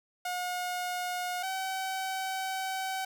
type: tone pair in turn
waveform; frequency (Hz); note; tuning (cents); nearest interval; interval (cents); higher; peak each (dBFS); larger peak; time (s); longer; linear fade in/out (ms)
sawtooth; 720 / 762.1; F#5 / G5; -47 / -49; minor second; 98; second; -28; neither; 0.25-1.43 / 1.43-3.05; second; 5
effects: none